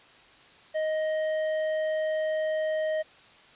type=tone with tanh clipping; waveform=triangle; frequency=625 Hz; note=D#5; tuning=8 cents sharp; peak=-27 dBFS; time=0.74-3.03 s; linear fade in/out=20 ms; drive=13 dB; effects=white hiss -54 dBFS RMS until 3.55 s + resampled to 8000 Hz